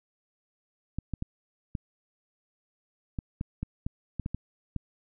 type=clicks; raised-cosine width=5 ms; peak=-19 dBFS; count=12; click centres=0.986 / 1.137 / 1.224 / 1.752 / 3.188 / 3.411 / 3.63 / 3.865 / 4.197 / 4.261 / 4.346 / 4.763 s; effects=none